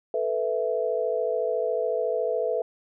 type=chord; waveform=sine; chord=A suspended second; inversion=none; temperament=equal; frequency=440 / 493.9 / 659.3 Hz; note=A4 / B4 / E5; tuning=0 / 0 / 0 cents; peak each=-28 / -27 / -28 dBFS; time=0.14-2.62 s; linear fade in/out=2 ms; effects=none